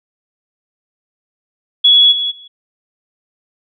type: tone with level steps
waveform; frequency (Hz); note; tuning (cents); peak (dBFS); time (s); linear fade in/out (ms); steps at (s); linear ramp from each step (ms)
sine; 3372; G#7; +26; -5 / -15 / -35; 1.84-2.48; 10; 2.11 / 2.3; 20
effects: none